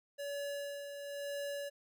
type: tone with tremolo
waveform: square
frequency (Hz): 569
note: C#5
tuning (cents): +45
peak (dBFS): -38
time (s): 0.18-1.7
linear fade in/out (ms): 20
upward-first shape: sine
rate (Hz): 1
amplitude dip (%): 50
effects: none